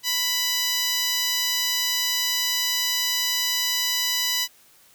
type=tone with high-pass filter; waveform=10% pulse; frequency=990 Hz; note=B5; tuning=4 cents sharp; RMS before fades=-24 dBFS; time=0.03-4.48 s; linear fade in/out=50 ms; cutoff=2200 Hz; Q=0.56; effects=white hiss -55 dBFS RMS until 4.94 s